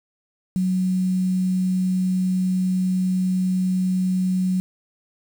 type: tone with quantisation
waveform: sine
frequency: 185 Hz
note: F#3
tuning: in tune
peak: -18 dBFS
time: 0.56-4.6 s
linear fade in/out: 0 ms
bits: 7
effects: none